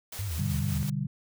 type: noise with tremolo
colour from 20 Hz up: white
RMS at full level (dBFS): -40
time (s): 0.12-0.9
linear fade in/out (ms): 5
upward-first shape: square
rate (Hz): 5.3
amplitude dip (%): 30
type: tone with vibrato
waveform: sine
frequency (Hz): 89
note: F2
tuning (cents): +33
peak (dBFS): -30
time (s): 0.19-0.83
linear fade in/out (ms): 0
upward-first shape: sine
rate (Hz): 4.7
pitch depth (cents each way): 260
type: chord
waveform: sine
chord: G major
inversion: first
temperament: equal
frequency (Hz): 123.47 / 146.83 / 196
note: B2 / D3 / G3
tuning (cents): 0 / 0 / 0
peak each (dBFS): -34 / -30 / -33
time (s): 0.38-1.07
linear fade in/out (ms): 10
effects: none